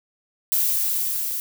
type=noise with level ramp; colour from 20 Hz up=violet; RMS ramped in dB=-20 to -27 dBFS; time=0.52-1.4 s; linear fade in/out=0 ms; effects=none